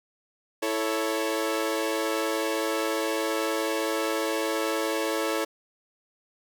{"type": "chord", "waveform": "sawtooth", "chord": "A major", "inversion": "second", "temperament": "equal", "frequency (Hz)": [329.6, 440, 554.4], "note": ["E4", "A4", "C#5"], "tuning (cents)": [0, 0, 0], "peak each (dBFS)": -26, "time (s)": [0.62, 5.45], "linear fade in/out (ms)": 10, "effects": []}